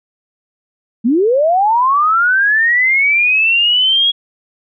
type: linear sweep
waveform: sine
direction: up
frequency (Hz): 210.9 to 3327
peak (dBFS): -9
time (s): 1.04-4.12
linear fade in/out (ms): 20
effects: none